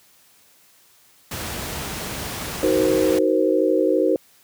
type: noise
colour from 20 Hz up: pink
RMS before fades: -29 dBFS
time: 1.31-3.19 s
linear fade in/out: 5 ms
type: chord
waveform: sine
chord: C half-diminished seventh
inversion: first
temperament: just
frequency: 314 / 376.7 / 470.9 / 523.3 Hz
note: Eb4 / Gb4 / Bb4 / C5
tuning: +16 / +31 / +18 / 0 cents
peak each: -21 / -21 / -22 / -21 dBFS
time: 2.63-4.16 s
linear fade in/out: 2 ms
effects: white hiss -55 dBFS RMS until 4.43 s + high-pass 60 Hz 12 dB/octave